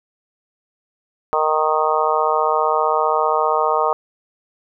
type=harmonic tone; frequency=155.2 Hz; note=D#3; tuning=4 cents flat; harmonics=3 / 4 / 5 / 6 / 7 / 8; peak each=-22 / -22 / -22 / -22 / -22 / -22 dBFS; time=1.33-3.93 s; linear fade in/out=0 ms; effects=none